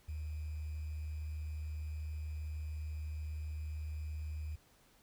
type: tone with sample-and-hold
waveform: sine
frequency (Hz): 76.7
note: D#2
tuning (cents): -24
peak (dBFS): -38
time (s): 0.08-4.56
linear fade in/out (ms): 10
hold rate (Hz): 2450
effects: pink hiss -67 dBFS RMS until 5.02 s